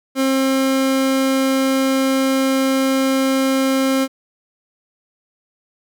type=tone; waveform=30% pulse; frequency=266.7 Hz; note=C4; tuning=33 cents sharp; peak=-12 dBFS; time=0.15-4.08 s; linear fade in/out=50 ms; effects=none